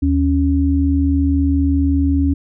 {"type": "tone pair together", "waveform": "sine", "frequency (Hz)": [77.73, 277], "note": ["D#2", "C#4"], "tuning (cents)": [-1, -1], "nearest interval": "octave + minor seventh", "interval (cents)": 2200, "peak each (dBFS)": -15, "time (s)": [0.02, 2.34], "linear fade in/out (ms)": 10, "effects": []}